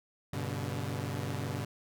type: chord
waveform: sawtooth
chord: G major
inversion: none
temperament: equal with one note detuned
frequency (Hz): 98 / 123.47 / 143.15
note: G2 / B2 / D3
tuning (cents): 0 / 0 / -44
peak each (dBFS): -34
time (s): 0.33-1.65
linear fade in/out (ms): 5
effects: none